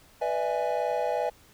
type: chord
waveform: triangle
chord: E dominant seventh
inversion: second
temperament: equal with one note detuned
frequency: 493.9 / 596.9 / 659.3 / 830.6 Hz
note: B4 / D5 / E5 / G#5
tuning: 0 / +28 / 0 / 0 cents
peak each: -29 dBFS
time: 0.21-1.3 s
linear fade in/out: 10 ms
effects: pink hiss -57 dBFS RMS until 1.53 s